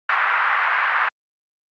pink band-pass noise, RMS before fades -18 dBFS, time 0.09-1.09 s, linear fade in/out 5 ms, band 1100 to 1900 Hz, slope 24 dB/octave, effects Opus 48 kbps

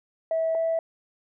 sine tone pair in turn, 650 / 655.7 Hz, E5 / E5, -24 / -9 cents, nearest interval unison, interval 15 cents, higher second, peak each -21 dBFS, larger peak neither, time 0.31-0.55 / 0.55-0.79 s, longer neither, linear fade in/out 2 ms, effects tanh soft clip ceiling -18 dBFS

